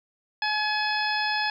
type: harmonic tone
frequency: 849 Hz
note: G#5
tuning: 38 cents sharp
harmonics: 1 / 2 / 3 / 4 / 5 / 6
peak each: -28 / -28 / -32 / -35 / -36 / -32 dBFS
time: 0.42-1.5 s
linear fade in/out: 2 ms
effects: 10-bit